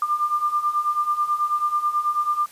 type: beating tone pair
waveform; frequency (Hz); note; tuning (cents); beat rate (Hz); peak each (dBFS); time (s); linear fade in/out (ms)
sine; 1191 / 1200.2; D6 / D6; +24 / +37; 9.2; -25 / -21; 0.02-2.46; 2
effects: white hiss -48 dBFS RMS until 2.51 s + resampled to 32000 Hz